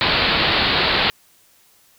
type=low-pass noise; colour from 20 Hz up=white; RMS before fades=-18 dBFS; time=0.01-1.1 s; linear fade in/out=0 ms; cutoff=4500 Hz; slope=96 dB/octave; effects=white hiss -55 dBFS RMS until 1.98 s